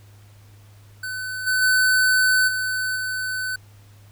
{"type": "tone with level steps", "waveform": "square", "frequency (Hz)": 1511, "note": "F#6", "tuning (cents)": 36, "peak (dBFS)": [-28, -19, -16, -23, -25], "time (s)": [1.03, 3.56], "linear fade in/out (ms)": 5, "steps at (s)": [1.46, 1.61, 2.47, 2.95], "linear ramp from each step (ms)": 20, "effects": ["added 102 Hz sine -46 dBFS peak until 4.11 s", "pink hiss -56 dBFS RMS until 4.11 s"]}